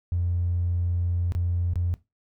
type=tone with dropouts; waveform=triangle; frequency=87.31 Hz; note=F2; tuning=in tune; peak=-19 dBFS; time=0.12-1.94 s; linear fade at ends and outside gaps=0 ms; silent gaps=1.321-1.35 / 1.735-1.757 s; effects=noise-tail reverb RT60 0.2 s tail -18 dB re dry + tanh soft clip ceiling -19 dBFS